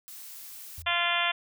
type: noise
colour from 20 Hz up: blue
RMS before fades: -44 dBFS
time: 0.08-0.82 s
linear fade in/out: 0 ms
type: tone with exponential decay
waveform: sine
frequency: 82.41 Hz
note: E2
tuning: in tune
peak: -37 dBFS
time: 0.78-1.07 s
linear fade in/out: 0 ms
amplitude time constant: 62 ms
type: harmonic tone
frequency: 345.9 Hz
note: F4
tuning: 17 cents flat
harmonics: 2 / 3 / 4 / 5 / 6 / 7 / 8 / 9 / 10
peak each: -33 / -33 / -33 / -33 / -33 / -33 / -33 / -33 / -33 dBFS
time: 0.86-1.32 s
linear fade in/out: 10 ms
effects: none